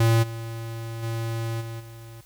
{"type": "tone with level steps", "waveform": "square", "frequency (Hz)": 114.2, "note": "A#2", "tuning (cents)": -35, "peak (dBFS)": [-17, -32, -27, -33, -41], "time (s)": [0, 2.21], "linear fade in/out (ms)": 5, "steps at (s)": [0.22, 1.02, 1.6, 1.79], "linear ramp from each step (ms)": 20, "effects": ["added 50 Hz sine -56 dBFS peak until 2.25 s", "white hiss -56 dBFS RMS until 2.25 s"]}